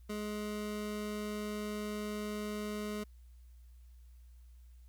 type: tone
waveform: 25% pulse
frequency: 210 Hz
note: G#3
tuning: 19 cents sharp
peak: -33 dBFS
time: 0.09-3.04 s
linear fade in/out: 10 ms
effects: added 60 Hz sine -53 dBFS peak until 4.88 s + white hiss -75 dBFS RMS until 4.88 s